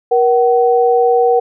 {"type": "tone pair together", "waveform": "sine", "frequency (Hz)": [475.4, 756], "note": ["A#4", "F#5"], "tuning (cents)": [34, 37], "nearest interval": "minor sixth", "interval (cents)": 803, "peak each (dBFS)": [-10, -13], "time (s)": [0.11, 1.4], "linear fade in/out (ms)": 10, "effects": []}